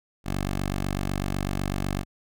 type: tone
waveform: 10% pulse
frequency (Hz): 48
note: G1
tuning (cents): -36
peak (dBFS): -18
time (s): 0.24-2.05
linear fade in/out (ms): 50
effects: none